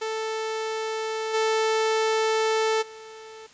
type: tone with level steps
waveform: sawtooth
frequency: 440.8 Hz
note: A4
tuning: 3 cents sharp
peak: -23 / -17 / -37 dBFS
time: 0.01-3.47 s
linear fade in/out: 10 ms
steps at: 1.33 / 2.81 s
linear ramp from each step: 20 ms
effects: white hiss -52 dBFS RMS until 3.53 s + resampled to 16000 Hz